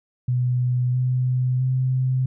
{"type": "tone with pitch steps", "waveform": "sine", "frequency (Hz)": [124.6, 126.92, 129.29], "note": ["B2", "B2", "C3"], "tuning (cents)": [16, 48, -20], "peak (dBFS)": -18, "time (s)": [0.28, 2.26], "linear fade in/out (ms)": 5, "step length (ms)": 660, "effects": []}